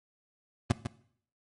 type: tone with echo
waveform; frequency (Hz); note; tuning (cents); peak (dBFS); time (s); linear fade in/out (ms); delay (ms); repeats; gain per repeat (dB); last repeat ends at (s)
25% pulse; 116.54; A#2; 0; -16; 0.7-0.72; 5; 150; 1; -9; 0.87
effects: noise-tail reverb RT60 0.6 s tail -17 dB re dry + MP3 48 kbps